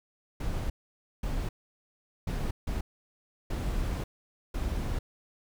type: noise bursts at uneven times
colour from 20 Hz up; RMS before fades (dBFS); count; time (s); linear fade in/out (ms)
brown; -31; 6; 0.4-0.7 / 1.23-1.49 / 2.27-2.51 / 2.67-2.81 / 3.5-4.04 / 4.54-4.99; 5
effects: none